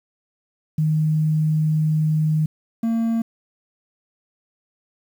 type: tone pair in turn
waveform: sine / triangle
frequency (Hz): 155.3 / 228.2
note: D#3 / A#3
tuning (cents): -3 / -37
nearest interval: perfect fifth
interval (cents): 666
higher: second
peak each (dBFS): -16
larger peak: neither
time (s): 0.78-2.46 / 2.83-3.22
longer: first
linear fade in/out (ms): 5
effects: 8-bit